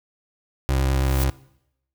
30% pulse tone with vibrato, 66.6 Hz, C2, 31 cents sharp, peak -16 dBFS, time 0.69-1.3 s, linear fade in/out 0 ms, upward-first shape square, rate 9.5 Hz, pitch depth 15 cents each way
blue noise with exponential growth, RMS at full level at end -28 dBFS, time 0.84-1.24 s, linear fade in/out 2 ms, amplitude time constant 85 ms
effects noise-tail reverb RT60 0.8 s tail -21 dB re dry

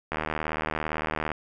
click train, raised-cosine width 0.5 ms, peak -13 dBFS, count 94, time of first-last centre 0.12-1.317 s, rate 77.7 Hz, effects none

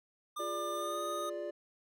square tone with pitch glide, 1200 to 1240.9 Hz, D6 to D#6, +37 to -5 cents, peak -38 dBFS, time 0.36-1.3 s, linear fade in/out 10 ms, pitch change +58 cents, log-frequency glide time 0.74-1.01 s
triangle chord, D diminished, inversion first, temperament equal, 349.2 / 415.3 / 587.3 Hz, F4 / Ab4 / D5, 0 / 0 / 0 cents, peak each -40 / -43 / -37 dBFS, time 0.39-1.51 s, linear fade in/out 10 ms
effects none

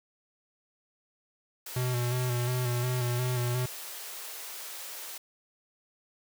white high-pass noise, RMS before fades -41 dBFS, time 1.66-5.18 s, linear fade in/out 5 ms, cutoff 390 Hz, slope 24 dB/octave
square tone with vibrato, 123.7 Hz, B2, 3 cents sharp, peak -28 dBFS, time 1.76-3.66 s, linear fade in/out 5 ms, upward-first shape square, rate 2.8 Hz, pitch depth 30 cents each way
effects none

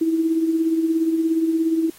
sine tone with tremolo, 325 Hz, E4, 24 cents flat, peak -14 dBFS, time 0.01-1.9 s, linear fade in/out 5 ms, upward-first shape triangle, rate 17 Hz, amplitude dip 60%, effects white hiss -48 dBFS RMS until 1.98 s + AAC 48 kbps

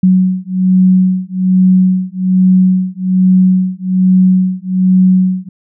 sine beating tone pair, 184.9 / 186.1 Hz, F#3 / F#3, -1 / +10 cents, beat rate 1.2 Hz, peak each -10 dBFS, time 0.03-5.49 s, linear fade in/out 5 ms, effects none

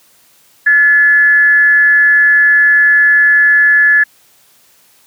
sine tone with frequency modulation, 1715 Hz, A6, 45 cents flat, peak -5 dBFS, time 0.66-4.04 s, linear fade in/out 10 ms, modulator 302 Hz, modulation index 0.22, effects white hiss -49 dBFS RMS until 5.06 s + high-pass 80 Hz 12 dB/octave

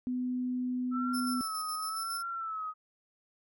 sine tone, 250.7 Hz, B3, 26 cents sharp, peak -30 dBFS, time 0.07-1.41 s, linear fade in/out 0 ms
sine tone with vibrato, 1314 Hz, E6, 6 cents flat, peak -34 dBFS, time 0.91-2.74 s, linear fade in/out 50 ms, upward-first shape sine, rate 0.95 Hz, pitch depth 77 cents each way
20% pulse tone with tremolo, 5310 Hz, E8, 12 cents sharp, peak -32 dBFS, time 1.13-2.23 s, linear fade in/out 20 ms, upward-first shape square, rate 7.2 Hz, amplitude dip 45%
effects none

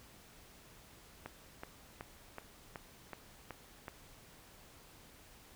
click train, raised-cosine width 0.5 ms, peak -28 dBFS, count 8, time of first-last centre 1.26-3.882 s, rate 2.67 Hz, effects pink hiss -59 dBFS RMS until 5.55 s

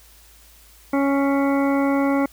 harmonic tone with a mistuned harmonic, 277.4 Hz, C#4, 1 cent sharp, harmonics 1 / 2 / 3 / 4 / 5 / 7 / 8, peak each -18 / -24 / -28 / -30 / -32 / -35 / -36 dBFS, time 0.93-2.26 s, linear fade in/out 5 ms, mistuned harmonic 7, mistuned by +35 cents, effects added 55 Hz sine -51 dBFS peak until 2.32 s + white hiss -51 dBFS RMS until 2.32 s

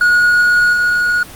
triangle tone with level steps, 1449 Hz, F#6, 37 cents flat, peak -6 / -9 dBFS, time 0.01-1.23 s, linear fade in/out 2 ms, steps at 0.73 s, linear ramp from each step 5 ms, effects pink hiss -34 dBFS RMS until 1.35 s + Opus 24 kbps

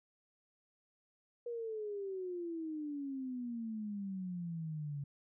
sine exponential sweep, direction down, 481.5 to 140 Hz, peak -38 dBFS, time 1.46-5.04 s, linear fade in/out 5 ms, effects none

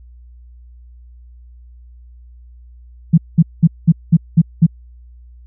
sine tone bursts, 164.81 Hz, E3, in tune, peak -4 dBFS, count 7, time 3.13-4.666 s, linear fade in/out 10 ms, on 48 ms, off 200 ms, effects added 60 Hz sine -38 dBFS peak until 5.46 s

